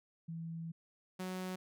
sine / sawtooth tone pair in turn, 164.81 / 184.99 Hz, E3 / F#3, 0 / 0 cents, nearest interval major second, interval 200 cents, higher second, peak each -40 / -35 dBFS, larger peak second, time 0.28-0.72 / 1.19-1.56 s, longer first, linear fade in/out 10 ms, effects none

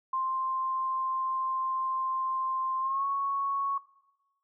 sine tone with pitch glide, 1049 to 1107.5 Hz, C6 to C#6, +4 to -2 cents, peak -27 dBFS, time 0.13-3.78 s, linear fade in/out 5 ms, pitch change +94 cents, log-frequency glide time 2.8-3.05 s, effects noise-tail reverb RT60 1.0 s tail -18 dB re dry

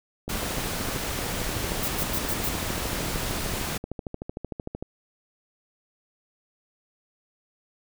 click train, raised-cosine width 2 ms, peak -19 dBFS, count 61, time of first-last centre 0.28-4.825 s, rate 13.2 Hz
pink noise, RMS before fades -30 dBFS, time 0.29-3.78 s, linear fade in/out 10 ms
violet noise bursts, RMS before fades -29 dBFS, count 5, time 1.83-2.49 s, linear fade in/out 2 ms, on 52 ms, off 100 ms
effects none

